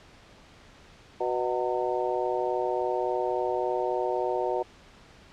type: harmonic tone with a mistuned harmonic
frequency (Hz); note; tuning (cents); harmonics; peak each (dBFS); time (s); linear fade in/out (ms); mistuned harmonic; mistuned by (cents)
123.47; B2; 0; 3 / 4 / 5 / 6 / 7; -30 / -31 / -32 / -33 / -33; 1.2-4.63; 10; 7; +86
effects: pink hiss -53 dBFS RMS until 5.32 s + low-pass 5000 Hz 12 dB/octave